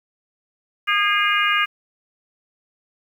harmonic tone with a mistuned harmonic, 407.7 Hz, G#4, 32 cents flat, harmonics 3 / 4 / 5 / 6 / 7, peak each -21 / -22 / -23 / -24 / -24 dBFS, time 0.87-1.66 s, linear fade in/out 20 ms, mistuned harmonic 5, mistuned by +53 cents, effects 8-bit

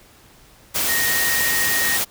sine tone in noise, 1864.7 Hz, A#6, in tune, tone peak -21 dBFS, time 0.88-1.98 s, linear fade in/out 20 ms, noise white, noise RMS -21 dBFS, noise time 0.74-2.05 s, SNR -3 dB, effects pink hiss -50 dBFS RMS until 2.1 s

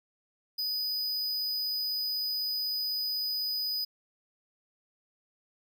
square tone, 4978 Hz, D#8, in tune, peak -30 dBFS, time 0.58-3.85 s, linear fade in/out 10 ms, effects none

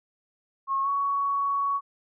sine tone with pitch glide, 1087 to 1118.9 Hz, C#6 to C#6, -34 to +16 cents, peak -23 dBFS, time 0.67-1.81 s, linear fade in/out 50 ms, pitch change +50 cents, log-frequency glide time 0.83-0.88 s, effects none

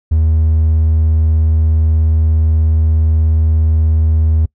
triangle tone, 79.2 Hz, D#2, 31 cents sharp, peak -6 dBFS, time 0.11-4.46 s, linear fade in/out 10 ms, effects noise-tail reverb RT60 0.1 s tail -25 dB re dry + tanh soft clip ceiling -2 dBFS

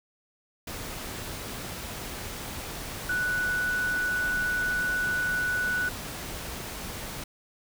sine tone in noise, 1480 Hz, F#6, in tune, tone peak -25 dBFS, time 3.09-5.89 s, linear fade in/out 5 ms, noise pink, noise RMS -37 dBFS, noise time 0.67-7.24 s, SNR +9 dB, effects none

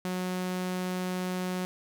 sawtooth tone, 182.9 Hz, F#3, 20 cents flat, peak -26 dBFS, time 0.05-1.65 s, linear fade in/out 0 ms, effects none

